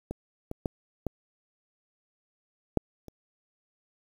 clicks, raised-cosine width 2 ms, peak -20 / -21 / -15 / -16 / -9 / -30 dBFS, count 6, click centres 0.11 / 0.514 / 0.658 / 1.067 / 2.773 / 3.083 s, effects 8-bit

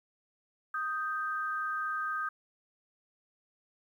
sine tone pair together, 1244.5 / 1568.5 Hz, D#6 / G6, 0 / +1 cents, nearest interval major third, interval 401 cents, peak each -33 / -35 dBFS, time 0.74-2.29 s, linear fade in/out 5 ms, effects 11-bit

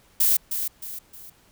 violet noise with echo, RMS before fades -19 dBFS, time 0.2-0.37 s, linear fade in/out 5 ms, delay 310 ms, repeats 3, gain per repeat -8 dB, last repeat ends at 1.3 s, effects pink hiss -58 dBFS RMS until 1.51 s

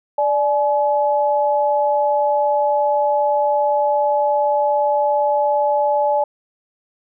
sine tone pair together, 587.3 / 849.9 Hz, D5 / G#5, 0 / +40 cents, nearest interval tritone, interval 640 cents, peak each -17 dBFS, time 0.18-6.24 s, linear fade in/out 5 ms, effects none

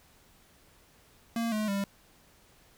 square tone with pitch steps, 230.7 / 214 / 198.53 Hz, A#3 / A3 / G3, -18 / -48 / +22 cents, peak -29 dBFS, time 1.36-1.84 s, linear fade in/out 2 ms, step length 160 ms, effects pink hiss -61 dBFS RMS until 2.77 s

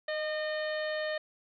harmonic tone with a mistuned harmonic, 610 Hz, D#5, 34 cents flat, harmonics 1 / 2 / 3 / 4 / 5 / 6 / 7, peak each -32 / -46 / -37 / -50 / -46 / -49 / -47 dBFS, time 0.08-1.18 s, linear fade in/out 5 ms, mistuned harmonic 1, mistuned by +19 cents, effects none

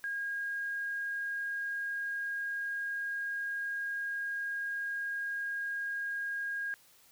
sine tone, 1628 Hz, G#6, 35 cents flat, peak -33 dBFS, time 0.04-6.74 s, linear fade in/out 0 ms, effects white hiss -62 dBFS RMS until 7.11 s

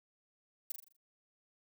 violet noise with echo, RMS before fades -37 dBFS, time 0.7-0.72 s, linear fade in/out 5 ms, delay 41 ms, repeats 6, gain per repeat -6 dB, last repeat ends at 0.966 s, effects none

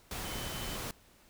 sine tone in noise, 3049 Hz, G7, 49 cents flat, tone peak -46 dBFS, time 0.25-0.76 s, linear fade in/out 2 ms, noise pink, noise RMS -39 dBFS, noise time 0.11-0.91 s, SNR -10 dB, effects pink hiss -62 dBFS RMS until 1.29 s

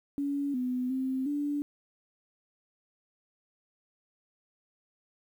sine tone with pitch steps, 282.8 / 251.4 / 262 / 290 Hz, C#4 / B3 / C4 / D4, +35 / +31 / +2 / -22 cents, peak -28 dBFS, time 0.18-1.62 s, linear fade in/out 0 ms, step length 360 ms, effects 10-bit

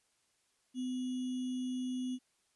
sine tone with sample-and-hold, 253.6 Hz, B3, 46 cents sharp, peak -34 dBFS, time 0.74-2.19 s, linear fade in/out 50 ms, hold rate 3150 Hz, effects white hiss -75 dBFS RMS until 2.55 s + resampled to 24000 Hz

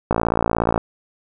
click train, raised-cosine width 1 ms, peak -3 dBFS, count 39, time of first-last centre 0.11-0.778 s, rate 56.9 Hz, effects none

